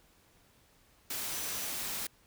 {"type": "tone in noise", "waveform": "sine", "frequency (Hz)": 5920, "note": "F#8", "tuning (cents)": 0, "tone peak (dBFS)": -46, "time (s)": [1.32, 1.67], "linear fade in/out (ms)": 5, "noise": "white", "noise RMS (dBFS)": -37, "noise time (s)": [1.1, 2.07], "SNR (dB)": -12, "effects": ["pink hiss -65 dBFS RMS until 2.26 s"]}